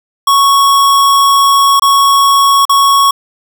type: tone with dropouts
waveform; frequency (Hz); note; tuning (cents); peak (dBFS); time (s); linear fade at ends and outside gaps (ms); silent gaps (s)
square; 1108.7; C#6; 0; -6; 0.27-3.11; 5; 1.797-1.82 / 2.653-2.694
effects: none